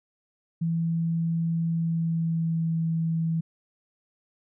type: tone with pitch glide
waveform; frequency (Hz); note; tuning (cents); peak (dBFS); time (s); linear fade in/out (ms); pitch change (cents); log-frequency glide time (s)
sine; 165.7 to 163.51; E3 to E3; +9 to -14; -23; 0.61-3.41; 10; -23; 1.68-2.77
effects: none